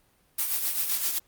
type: noise with tremolo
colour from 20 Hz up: blue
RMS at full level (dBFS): -25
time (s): 0.38-1.19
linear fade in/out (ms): 10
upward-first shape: triangle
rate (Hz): 7.7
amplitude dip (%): 60
effects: pink hiss -65 dBFS RMS until 1.27 s + Opus 32 kbps